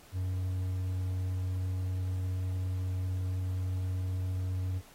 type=tone; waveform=triangle; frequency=92.5 Hz; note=F#2; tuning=in tune; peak=-28 dBFS; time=0.12-4.82 s; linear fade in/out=50 ms; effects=pink hiss -57 dBFS RMS until 4.94 s + AAC 48 kbps